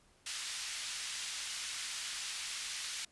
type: band-pass noise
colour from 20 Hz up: white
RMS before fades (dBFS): -41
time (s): 0.26-3.05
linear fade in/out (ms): 5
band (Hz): 1800 to 6700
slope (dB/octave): 12
effects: pink hiss -67 dBFS RMS until 3.11 s + resampled to 24000 Hz